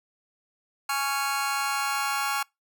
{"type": "chord", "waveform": "sawtooth", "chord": "Db major", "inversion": "second", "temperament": "just", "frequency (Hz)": [831.5, 1108.7, 1385.9], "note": ["Ab5", "Db6", "F6"], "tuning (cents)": [2, 0, -14], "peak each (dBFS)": -26, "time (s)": [0.89, 2.43], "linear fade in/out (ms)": 5, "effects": ["noise-tail reverb RT60 0.2 s tail -26 dB re dry"]}